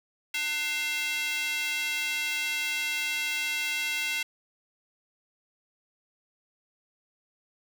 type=tone with high-pass filter; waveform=square; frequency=299.5 Hz; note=D4; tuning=34 cents sharp; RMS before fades=-30 dBFS; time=0.34-4.23 s; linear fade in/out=5 ms; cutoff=2400 Hz; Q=3; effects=none